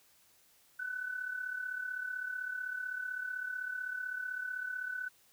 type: tone with amplitude modulation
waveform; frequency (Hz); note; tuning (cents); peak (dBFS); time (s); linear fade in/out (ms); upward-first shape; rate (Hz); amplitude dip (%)
sine; 1500; F#6; +23; -33; 0.79-5.09; 10; sine; 35.8; 65
effects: white hiss -66 dBFS RMS until 5.32 s